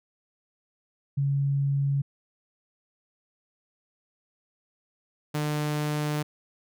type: tone pair in turn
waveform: sine / sawtooth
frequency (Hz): 139.6 / 149.8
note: C#3 / D3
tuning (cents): +13 / +35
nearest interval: minor second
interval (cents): 122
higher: second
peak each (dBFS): -22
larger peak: neither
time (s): 1.17-2.02 / 5.34-6.23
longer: second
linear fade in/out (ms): 10
effects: none